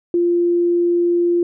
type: tone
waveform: sine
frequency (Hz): 346.9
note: F4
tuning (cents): -12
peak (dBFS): -13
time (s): 0.14-1.43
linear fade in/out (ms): 2
effects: none